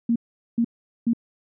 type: tone bursts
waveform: sine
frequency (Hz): 233.1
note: A#3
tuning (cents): 0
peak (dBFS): -17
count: 3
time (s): 0.09-1.134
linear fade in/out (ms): 5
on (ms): 68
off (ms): 420
effects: none